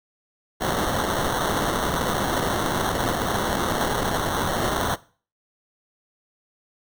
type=noise with sample-and-hold; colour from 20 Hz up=white; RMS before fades=-24 dBFS; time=0.6-4.96 s; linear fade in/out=20 ms; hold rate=2450 Hz; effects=noise-tail reverb RT60 0.4 s tail -19 dB re dry